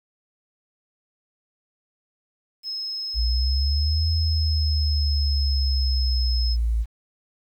sine tone, 5170 Hz, E8, 34 cents flat, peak -27 dBFS, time 2.63-6.57 s, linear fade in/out 50 ms
sine linear two-way sweep, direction up then down, 55 to 82.41 to 55 Hz, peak -19 dBFS, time 3.14-6.86 s, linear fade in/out 50 ms, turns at 4.09 s
effects 9-bit

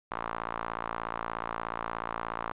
sawtooth tone with band-pass filter, 56.8 Hz, A#1, 44 cents flat, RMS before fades -36 dBFS, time 0.11-2.52 s, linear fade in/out 0 ms, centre 1100 Hz, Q 2.6, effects resampled to 8000 Hz + 10-bit

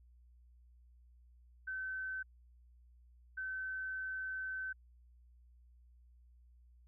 sine tone bursts at uneven times, 1531 Hz, G6, 41 cents flat, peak -38 dBFS, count 2, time 1.67-2.23 / 3.37-4.73 s, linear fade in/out 10 ms, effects added 60 Hz sine -60 dBFS peak until 6.87 s

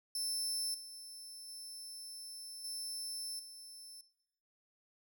25% pulse tone with level steps, 5300 Hz, E8, 9 cents sharp, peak -31 / -44 / -42 / -36 / -46 dBFS, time 0.15-4.01 s, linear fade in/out 2 ms, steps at 0.74 / 1.48 / 2.64 / 3.39 s, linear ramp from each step 5 ms, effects noise-tail reverb RT60 0.9 s tail -17 dB re dry

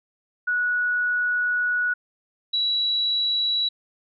sine tone pair in turn, 1466 / 3914 Hz, F#6 / B7, -16 / -16 cents, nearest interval octave + perfect fourth, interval 1700 cents, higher second, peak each -20 dBFS, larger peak neither, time 0.47-1.94 / 2.53-3.69 s, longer first, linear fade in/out 10 ms, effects none

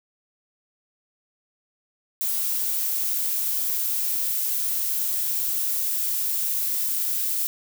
violet noise with high-pass filter sweep, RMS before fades -25 dBFS, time 2.21-7.47 s, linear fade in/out 0 ms, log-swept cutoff 740 to 260 Hz, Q 2.8, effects none

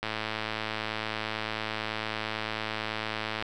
click train, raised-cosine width 0.3 ms, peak -15 dBFS, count 371, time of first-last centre 0.03-3.424 s, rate 109 Hz, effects none

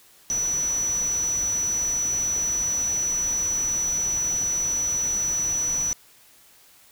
sine tone in noise, 5920 Hz, F#8, in tune, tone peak -22 dBFS, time 0.3-5.93 s, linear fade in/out 0 ms, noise pink, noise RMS -38 dBFS, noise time 0.3-5.93 s, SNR +13 dB, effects white hiss -54 dBFS RMS until 6.91 s

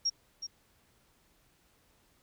sine tone with echo, 5588 Hz, F8, in tune, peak -26 dBFS, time 0.05-0.1 s, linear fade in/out 10 ms, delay 370 ms, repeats 1, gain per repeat -10 dB, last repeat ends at 0.47 s, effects pink hiss -68 dBFS RMS until 2.22 s

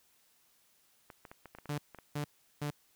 clicks, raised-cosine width 0.5 ms, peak -33 dBFS, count 11, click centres 1.102 / 1.252 / 1.315 / 1.457 / 1.55 / 1.586 / 1.657 / 1.694 / 1.767 / 1.947 / 1.987 s
sawtooth tone bursts, 146.83 Hz, D3, in tune, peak -30 dBFS, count 3, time 1.69-2.706 s, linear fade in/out 5 ms, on 92 ms, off 370 ms
effects white hiss -69 dBFS RMS until 2.95 s

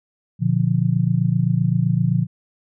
sine chord, Bb major, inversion none, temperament equal with one note detuned, 119.13 / 146.83 / 174.61 Hz, Bb2 / D3 / F3, +38 / 0 / 0 cents, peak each -20 dBFS, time 0.39-2.27 s, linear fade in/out 50 ms, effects none

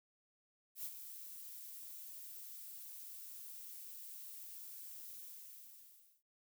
violet noise with ADSR envelope, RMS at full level -42 dBFS, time 0.75-6.23 s, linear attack 92 ms, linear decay 58 ms, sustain -9 dB, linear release 1100 ms, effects none

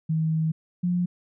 sine tone pair in turn, 159.2 / 177.41 Hz, D#3 / F3, +40 / +28 cents, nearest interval major second, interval 188 cents, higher second, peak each -21 dBFS, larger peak neither, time 0.09-0.52 / 0.83-1.06 s, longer first, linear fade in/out 10 ms, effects none

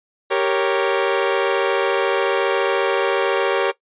sawtooth chord, G diminished, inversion none, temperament equal, 392 / 466.2 / 554.4 Hz, G4 / Bb4 / Db5, 0 / 0 / 0 cents, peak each -17 dBFS, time 0.3-3.72 s, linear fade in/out 20 ms, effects noise-tail reverb RT60 0.1 s tail -18 dB re dry + resampled to 8000 Hz

